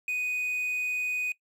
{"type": "tone with quantisation", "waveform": "triangle", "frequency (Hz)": 2489, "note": "D#7", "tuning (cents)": 0, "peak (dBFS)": -26, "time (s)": [0.08, 1.32], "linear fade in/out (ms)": 2, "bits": 9, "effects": ["noise-tail reverb RT60 0.1 s tail -20 dB re dry"]}